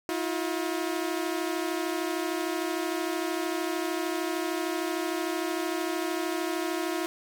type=tone pair together; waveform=sawtooth; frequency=322.3 / 355.5 Hz; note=E4 / F4; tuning=-39 / +31 cents; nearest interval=major second; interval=170 cents; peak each=-27 dBFS; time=0.09-7.06 s; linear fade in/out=0 ms; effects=none